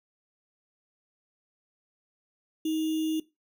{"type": "tone with sample-and-hold", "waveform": "sine", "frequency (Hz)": 315.9, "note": "D#4", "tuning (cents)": 26, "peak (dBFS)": -25, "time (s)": [2.65, 3.2], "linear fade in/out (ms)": 5, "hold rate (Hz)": 3150, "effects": ["noise-tail reverb RT60 0.2 s tail -17 dB re dry"]}